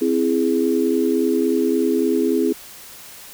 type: chord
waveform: sine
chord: C augmented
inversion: none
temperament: equal with one note detuned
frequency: 261.6 / 331.7 / 415.3 Hz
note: C4 / E4 / G#4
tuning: 0 / +11 / 0 cents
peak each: -20 dBFS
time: 0.01-2.53 s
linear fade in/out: 10 ms
effects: white hiss -40 dBFS RMS until 3.33 s